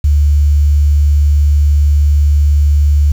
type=tone with quantisation; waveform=sine; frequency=73.1 Hz; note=D2; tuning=7 cents flat; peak=-6 dBFS; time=0.04-3.12 s; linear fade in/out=5 ms; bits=6; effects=none